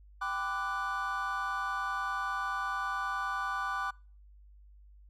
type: chord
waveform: triangle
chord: G major seventh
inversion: none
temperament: equal with one note detuned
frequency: 784 / 1005 / 1174.7 / 1480 Hz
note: G5 / B5 / D6 / F#6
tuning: 0 / +30 / 0 / 0 cents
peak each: -38 / -38 / -33 / -35 dBFS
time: 0.21-3.91 s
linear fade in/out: 10 ms
effects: noise-tail reverb RT60 0.4 s tail -26 dB re dry + added 50 Hz sine -53 dBFS peak until 5.09 s